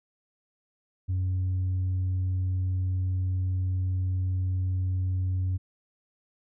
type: tone with tanh clipping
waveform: sine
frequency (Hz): 92.5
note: F#2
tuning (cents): 0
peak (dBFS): -25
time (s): 1.08-5.58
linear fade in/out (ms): 20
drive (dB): 1
effects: none